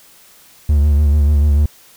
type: tone with vibrato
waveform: triangle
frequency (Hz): 73.2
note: D2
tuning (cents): -5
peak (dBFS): -7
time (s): 0.69-1.66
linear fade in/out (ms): 5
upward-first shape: triangle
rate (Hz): 6.8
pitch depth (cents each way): 63
effects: white hiss -46 dBFS RMS until 1.96 s